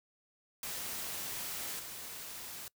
white noise with level steps, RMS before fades -40 / -45 dBFS, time 0.63-2.68 s, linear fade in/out 2 ms, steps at 1.79 s, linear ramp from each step 5 ms, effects noise-tail reverb RT60 0.1 s tail -23 dB re dry

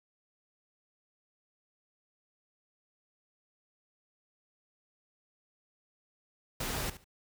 pink noise with echo, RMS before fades -35 dBFS, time 6.6-6.9 s, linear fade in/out 5 ms, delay 72 ms, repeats 2, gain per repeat -14 dB, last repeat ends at 7.044 s, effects none

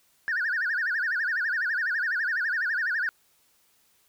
sine tone with vibrato, 1631 Hz, G#6, 32 cents flat, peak -23 dBFS, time 0.28-3.09 s, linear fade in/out 0 ms, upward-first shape sine, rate 12 Hz, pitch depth 220 cents each way, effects tanh soft clip ceiling -21 dBFS + white hiss -65 dBFS RMS until 4.08 s

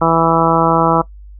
harmonic tone, 164.81 Hz, E3, in tune, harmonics 1 / 2 / 3 / 4 / 5 / 6 / 7 / 8, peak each -18 / -18 / -18 / -18 / -18 / -18 / -18 / -18 dBFS, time 0.01-1.02 s, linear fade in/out 10 ms, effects noise-tail reverb RT60 0.1 s tail -19 dB re dry + added 50 Hz sine -33 dBFS peak until 1.39 s

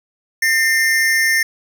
square tone pair together, 1814.2 / 2093 Hz, A#6 / C7, -47 / 0 cents, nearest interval major second, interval 247 cents, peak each -15 / -19 dBFS, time 0.42-1.43 s, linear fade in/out 5 ms, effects none

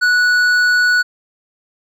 triangle tone with hard clipping, 1473 Hz, F#6, 8 cents flat, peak -12 dBFS, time 0.01-1.03 s, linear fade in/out 20 ms, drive 11 dB, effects none

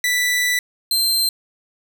sawtooth tone pair in turn, 1975 / 4137 Hz, B6 / C8, 0 / -20 cents, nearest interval octave + minor second, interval 1280 cents, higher second, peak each -13 / -13 dBFS, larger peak neither, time 0.04-0.59 / 0.91-1.29 s, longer first, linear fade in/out 2 ms, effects none

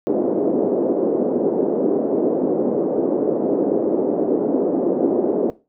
pink band-pass noise, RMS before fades -19 dBFS, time 0.07-5.5 s, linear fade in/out 0 ms, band 280 to 500 Hz, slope 24 dB/octave, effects noise-tail reverb RT60 0.3 s tail -19 dB re dry

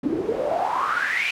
pink noise with band-pass filter sweep, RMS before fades -24 dBFS, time 0.03-1.31 s, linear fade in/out 5 ms, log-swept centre 270 to 2600 Hz, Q 9.2, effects none

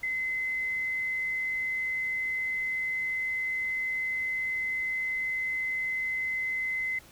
sine tone, 2048 Hz, C7, 38 cents flat, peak -28 dBFS, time 0.03-6.99 s, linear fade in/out 5 ms, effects pink hiss -54 dBFS RMS until 7.11 s

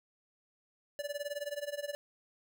square tone with tremolo, 580 Hz, D5, 22 cents flat, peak -34 dBFS, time 0.99-1.95 s, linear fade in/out 0 ms, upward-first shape sine, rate 19 Hz, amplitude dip 90%, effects none

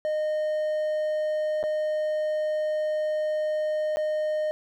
triangle tone with dropouts, 614 Hz, D#5, 23 cents flat, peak -22 dBFS, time 0.05-4.51 s, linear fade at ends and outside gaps 0 ms, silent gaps 1.629-1.638 / 3.96-3.97 s, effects none

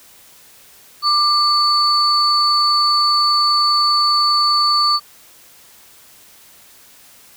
sine tone pair together, 1188 / 4485 Hz, D6 / C#8, +20 / +19 cents, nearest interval octave + major seventh, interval 2299 cents, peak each -14 dBFS, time 1.02-5 s, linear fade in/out 50 ms, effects tanh soft clip ceiling -5 dBFS + white hiss -46 dBFS RMS until 7.36 s

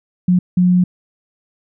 sine tone bursts at uneven times, 180.1 Hz, F#3, 46 cents flat, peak -9 dBFS, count 2, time 0.28-0.39 / 0.57-0.84 s, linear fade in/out 5 ms, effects none

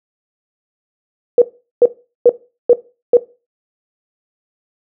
sine tone bursts, 483.5 Hz, B4, 37 cents flat, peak -3 dBFS, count 5, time 1.38-3.17 s, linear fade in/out 2 ms, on 38 ms, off 400 ms, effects noise-tail reverb RT60 0.3 s tail -17 dB re dry

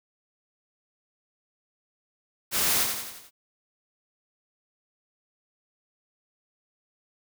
white noise with echo, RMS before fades -25 dBFS, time 2.51-2.87 s, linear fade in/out 50 ms, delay 88 ms, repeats 5, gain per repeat -5 dB, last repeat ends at 3.31 s, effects none

